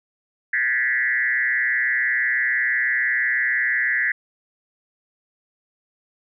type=tone with frequency modulation; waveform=sine; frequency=1836 Hz; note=A#6; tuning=27 cents flat; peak=-18 dBFS; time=0.53-4.12 s; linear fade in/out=5 ms; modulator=126 Hz; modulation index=1.7; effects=none